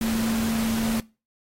sine tone in noise, 224.5 Hz, A3, 35 cents sharp, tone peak -22 dBFS, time 0.01-1 s, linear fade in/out 2 ms, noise pink, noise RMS -32 dBFS, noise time 0.01-1 s, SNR +7 dB, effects noise-tail reverb RT60 0.3 s tail -22 dB re dry + AAC 48 kbps

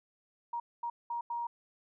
sine tone bursts at uneven times, 944 Hz, A#5, 22 cents sharp, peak -33 dBFS, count 4, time 0.53-0.6 / 0.83-0.9 / 1.1-1.21 / 1.3-1.47 s, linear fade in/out 5 ms, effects none

